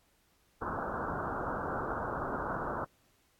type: low-pass noise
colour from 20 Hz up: white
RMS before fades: -36 dBFS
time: 0.61-2.85 s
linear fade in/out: 10 ms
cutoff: 1500 Hz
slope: 96 dB/octave
effects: pink hiss -70 dBFS RMS until 3.39 s + AAC 64 kbps